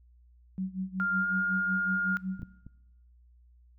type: tone with tremolo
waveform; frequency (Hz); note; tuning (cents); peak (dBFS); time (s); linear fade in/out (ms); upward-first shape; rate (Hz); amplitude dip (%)
sine; 187.8; F#3; +26; -28; 0.58-2.42; 0; sine; 5.4; 85
type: tone with pitch glide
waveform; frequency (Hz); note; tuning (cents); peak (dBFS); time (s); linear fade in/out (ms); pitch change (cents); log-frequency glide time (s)
sine; 1400 to 1416.3; F6 to F6; +4 to +24; -27; 1-2.17; 0; +20; 1.2-1.27
type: clicks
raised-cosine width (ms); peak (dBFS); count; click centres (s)
5; -30 / -26 / -33; 3; 2.395 / 2.431 / 2.666
effects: noise-tail reverb RT60 1.0 s tail -20 dB re dry + added 60 Hz sine -56 dBFS peak until 3.78 s